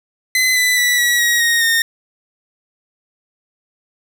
sawtooth tone with pitch steps, 2030 / 1996.3 / 1963.1 / 1930.5 / 1898.4 / 1866.9 / 1835.9 Hz, B6 / B6 / B6 / B6 / A#6 / A#6 / A#6, +47 / +18 / -11 / -40 / +31 / +2 / -27 cents, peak -9 dBFS, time 0.35-1.82 s, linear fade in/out 2 ms, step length 210 ms, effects none

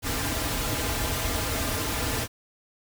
pink noise with comb filter, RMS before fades -28 dBFS, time 0.02-2.28 s, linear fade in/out 50 ms, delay 5.4 ms, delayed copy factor -0.65, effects none

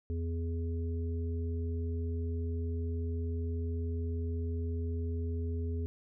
harmonic tone, 83.4 Hz, E2, 21 cents sharp, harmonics 1 / 3 / 5, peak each -32 / -42 / -43 dBFS, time 0.1-5.86 s, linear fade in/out 0 ms, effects none

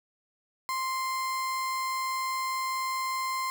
35% pulse tone, 1046.5 Hz, C6, in tune, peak -27 dBFS, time 0.69-3.5 s, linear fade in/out 0 ms, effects none

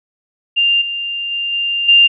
sine tone with level steps, 2794 Hz, F7, in tune, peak -10 / -19 / -17 / -15 / -5 dBFS, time 0.56-2.08 s, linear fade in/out 20 ms, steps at 0.81 / 1.31 / 1.52 / 1.88 s, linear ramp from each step 10 ms, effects none

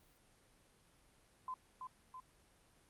sine tone with echo, 1024 Hz, C6, 38 cents flat, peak -40 dBFS, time 1.48-1.54 s, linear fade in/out 2 ms, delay 330 ms, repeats 2, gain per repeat -4 dB, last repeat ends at 2.2 s, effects pink hiss -69 dBFS RMS until 2.89 s + Opus 32 kbps

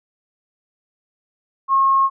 sine tone, 1082 Hz, C#6, 42 cents flat, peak -12 dBFS, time 1.68-2.1 s, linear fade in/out 50 ms, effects none

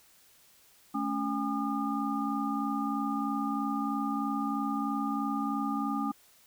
sine tone cluster, 217 / 280.1 / 812 / 1215 Hz, A3 / C#4 / G#5 / D#6, -24 / +18 / -39 / -42 cents, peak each -34 / -32 / -37 / -35 dBFS, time 0.94-6.12 s, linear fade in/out 10 ms, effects white hiss -61 dBFS RMS until 6.46 s

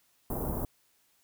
pink band-stop noise, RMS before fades -33 dBFS, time 0.3-0.65 s, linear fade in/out 2 ms, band 920 to 13000 Hz, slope 24 dB/octave, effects white hiss -69 dBFS RMS until 1.23 s

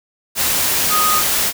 sine tone in noise, 1244.5 Hz, D#6, in tune, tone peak -15 dBFS, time 0.89-1.23 s, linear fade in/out 50 ms, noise white, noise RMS -17 dBFS, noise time 0.35-1.53 s, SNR -1 dB, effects none

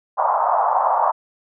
white band-pass noise, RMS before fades -18 dBFS, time 0.17-1.12 s, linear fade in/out 20 ms, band 630 to 1100 Hz, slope 48 dB/octave, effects none

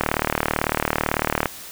click train, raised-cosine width 0.5 ms, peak -3 dBFS, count 56, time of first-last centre 0.01-1.457 s, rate 38 Hz, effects white hiss -38 dBFS RMS until 1.71 s

